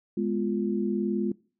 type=chord; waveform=sine; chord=F diminished; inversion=first; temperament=equal; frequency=207.7 / 246.9 / 349.2 Hz; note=Ab3 / Cb4 / F4; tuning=0 / 0 / 0 cents; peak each=-27 / -32 / -29 dBFS; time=0.17-1.32 s; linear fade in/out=5 ms; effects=noise-tail reverb RT60 0.4 s tail -22 dB re dry